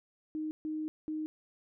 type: tone bursts at uneven times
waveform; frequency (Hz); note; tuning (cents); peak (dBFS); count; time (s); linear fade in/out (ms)
sine; 310.1; D#4; -6; -33; 3; 0.35-0.51 / 0.65-0.88 / 1.08-1.26; 0
effects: none